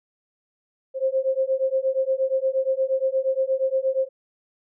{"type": "beating tone pair", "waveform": "sine", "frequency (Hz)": [525, 533.5], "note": ["C5", "C5"], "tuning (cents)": [6, 34], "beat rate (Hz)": 8.5, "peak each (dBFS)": -23, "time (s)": [0.94, 4.09], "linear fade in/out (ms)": 50, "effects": []}